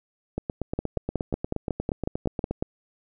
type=two click trains; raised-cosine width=2 ms; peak=-12 / -14 dBFS; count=11 / 19; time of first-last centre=0.79-2.625 / 0.38-2.51 s; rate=5.45 / 8.45 Hz; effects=none